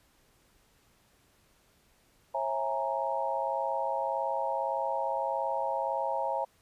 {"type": "chord", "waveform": "sine", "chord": "A# half-diminished seventh", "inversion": "first", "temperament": "equal with one note detuned", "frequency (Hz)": [541.7, 659.3, 830.6, 932.3], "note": ["C#5", "E5", "G#5", "A#5"], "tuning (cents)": [-40, 0, 0, 0], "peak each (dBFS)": [-34, -35, -34, -33], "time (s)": [2.34, 6.45], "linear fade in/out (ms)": 10, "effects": ["pink hiss -66 dBFS RMS until 6.61 s", "resampled to 32000 Hz"]}